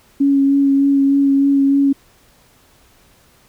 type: tone with vibrato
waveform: sine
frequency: 277.2 Hz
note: C#4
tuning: in tune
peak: -10 dBFS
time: 0.2-1.93 s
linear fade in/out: 10 ms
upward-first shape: sine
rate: 3.3 Hz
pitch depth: 15 cents each way
effects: pink hiss -52 dBFS RMS until 3.48 s